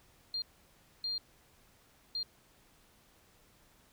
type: tone bursts at uneven times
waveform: sine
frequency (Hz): 4200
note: C8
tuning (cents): +6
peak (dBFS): -33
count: 3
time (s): 0.34-0.42 / 1.04-1.18 / 2.15-2.23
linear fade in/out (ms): 2
effects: pink hiss -65 dBFS RMS until 3.92 s